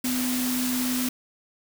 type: tone in noise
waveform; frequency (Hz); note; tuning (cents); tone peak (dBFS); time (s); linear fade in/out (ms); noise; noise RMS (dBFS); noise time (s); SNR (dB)
sine; 251.5; B3; +32; -25; 0.04-1.09; 5; white; -30; 0.04-1.09; +2
effects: none